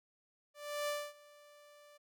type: tone with ADSR envelope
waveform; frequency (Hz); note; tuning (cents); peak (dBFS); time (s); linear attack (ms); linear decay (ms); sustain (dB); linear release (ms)
sawtooth; 587.3; D5; 0; -30; 0.54-1.98; 340; 250; -24; 15
effects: none